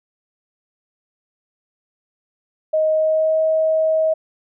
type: tone with pitch glide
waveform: sine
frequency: 626 to 635.1 Hz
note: D#5 to D#5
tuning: +10 to +35 cents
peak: -14 dBFS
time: 2.73-4.14 s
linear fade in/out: 10 ms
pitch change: +25 cents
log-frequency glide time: 2.91-3.41 s
effects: none